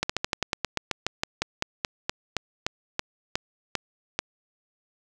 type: slowing click train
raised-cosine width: 0.2 ms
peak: -7 dBFS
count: 22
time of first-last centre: 0.03-4.19 s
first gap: 65 ms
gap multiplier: 1.1
effects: none